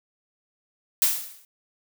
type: noise with exponential decay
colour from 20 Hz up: blue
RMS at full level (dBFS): -17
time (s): 1.02-1.45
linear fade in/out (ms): 1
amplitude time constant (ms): 93
effects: none